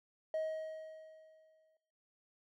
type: tone with exponential decay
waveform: triangle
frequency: 632 Hz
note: D#5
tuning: 27 cents sharp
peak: -30 dBFS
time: 0.34-1.77 s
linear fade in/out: 2 ms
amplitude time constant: 310 ms
effects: noise-tail reverb RT60 0.7 s tail -19 dB re dry + tanh soft clip ceiling -28 dBFS